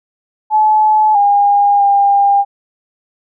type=tone with pitch steps; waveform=sine; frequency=859 / 811 / 802 Hz; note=A5 / G#5 / G5; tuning=-42 / -41 / +39 cents; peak=-7 dBFS; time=0.5-2.45 s; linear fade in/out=50 ms; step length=650 ms; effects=none